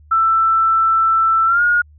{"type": "tone with pitch glide", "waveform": "sine", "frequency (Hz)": [1330, 1433.7], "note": ["E6", "F6"], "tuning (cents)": [15, 45], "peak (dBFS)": -11, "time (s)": [0.11, 1.82], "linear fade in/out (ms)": 10, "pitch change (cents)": 130, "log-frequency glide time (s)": [1.46, 1.62], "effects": ["added 75 Hz sine -43 dBFS peak until 1.98 s"]}